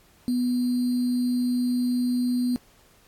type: tone with sample-and-hold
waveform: sine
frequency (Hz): 246.9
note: B3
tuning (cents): 0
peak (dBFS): -21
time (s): 0.28-2.56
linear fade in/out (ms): 0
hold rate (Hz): 4410
effects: pink hiss -58 dBFS RMS until 3.07 s + AAC 64 kbps